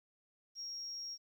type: tone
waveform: sine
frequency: 5588 Hz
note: F8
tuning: in tune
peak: -40 dBFS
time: 0.55-1.18 s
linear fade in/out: 50 ms
effects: tanh soft clip ceiling -37 dBFS + 12-bit